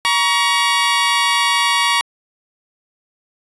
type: tone pair together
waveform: 15% pulse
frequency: 946.8 / 1126 Hz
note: A#5 / C#6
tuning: +27 / +27 cents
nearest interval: minor third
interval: 300 cents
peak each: -10 dBFS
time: 0.05-2.01 s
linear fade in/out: 0 ms
effects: resampled to 22050 Hz